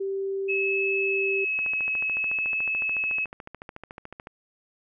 sine tone, 389.9 Hz, G4, 9 cents flat, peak -26 dBFS, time 0-1.45 s, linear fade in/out 10 ms
sine tone with vibrato, 2582 Hz, E7, 37 cents flat, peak -24 dBFS, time 0.48-3.26 s, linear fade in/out 20 ms, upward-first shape sine, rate 0.58 Hz, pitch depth 8 cents each way
click train, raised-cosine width 0.5 ms, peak -24 dBFS, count 38, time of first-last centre 1.59-4.271 s, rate 13.8 Hz
effects none

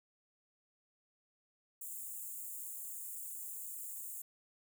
white high-pass noise, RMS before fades -45 dBFS, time 1.81-4.22 s, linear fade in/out 5 ms, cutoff 6900 Hz, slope 96 dB/octave, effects none

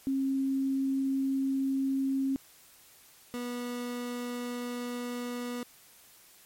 sine / 30% pulse tone pair in turn, 269.4 / 243.5 Hz, C#4 / B3, -49 / -24 cents, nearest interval major second, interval 175 cents, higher first, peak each -26 / -31 dBFS, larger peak first, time 0.07-2.36 / 3.34-5.63 s, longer neither, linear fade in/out 0 ms, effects white hiss -57 dBFS RMS until 6.45 s + MP3 64 kbps

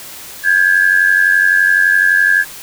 sine tone pair together, 1602 / 1693.8 Hz, G6 / G#6, +37 / +34 cents, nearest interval minor second, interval 97 cents, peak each -11 dBFS, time 0.43-2.45 s, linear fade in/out 50 ms, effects white hiss -32 dBFS RMS until 2.62 s

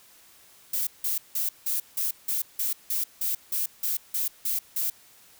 violet noise bursts, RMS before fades -27 dBFS, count 14, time 0.73-4.9 s, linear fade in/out 5 ms, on 140 ms, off 170 ms, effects white hiss -55 dBFS RMS until 5.39 s

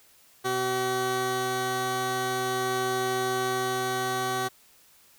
15% pulse tone pair together, 126.81 / 380 Hz, B2 / F#4, +46 / +46 cents, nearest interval octave + perfect fifth, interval 1900 cents, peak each -29 / -20 dBFS, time 0.44-4.49 s, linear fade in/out 20 ms, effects white hiss -58 dBFS RMS until 5.18 s

